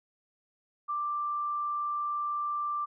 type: tone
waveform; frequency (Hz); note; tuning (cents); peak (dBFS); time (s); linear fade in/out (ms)
sine; 1179; D6; +6; -29; 0.88-2.86; 20
effects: none